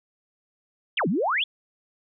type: exponential two-way sweep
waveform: sine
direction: down then up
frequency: 3600 to 154.3 to 3600 Hz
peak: -21 dBFS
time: 0.97-1.44 s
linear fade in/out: 5 ms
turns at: 1.08 s
effects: none